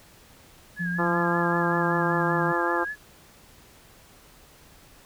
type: tone with vibrato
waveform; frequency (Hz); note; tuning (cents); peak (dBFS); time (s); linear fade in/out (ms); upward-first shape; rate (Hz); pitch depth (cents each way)
sine; 1661.2; G#6; 0; -29; 0.76-2.96; 50; sine; 5.2; 58
type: tone with pitch glide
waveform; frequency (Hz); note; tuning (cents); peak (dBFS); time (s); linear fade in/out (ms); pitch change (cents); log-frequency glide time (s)
sine; 174.61 to 162.92; F3 to E3; 0 to -20; -27; 0.79-2.53; 20; -120; 1.09-2.42
type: harmonic tone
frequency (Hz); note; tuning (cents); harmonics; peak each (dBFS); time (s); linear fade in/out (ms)
172; F3; -26; 2 / 3 / 4 / 5 / 6 / 7 / 8; -28 / -31 / -34 / -30 / -31 / -31 / -33; 0.98-2.85; 20
effects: pink hiss -53 dBFS RMS until 5.05 s